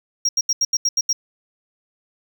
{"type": "tone bursts", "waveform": "triangle", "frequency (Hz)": 5620, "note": "F8", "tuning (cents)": 10, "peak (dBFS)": -14, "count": 8, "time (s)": [0.25, 1.13], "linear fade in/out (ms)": 5, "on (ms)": 40, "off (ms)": 80, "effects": ["8-bit"]}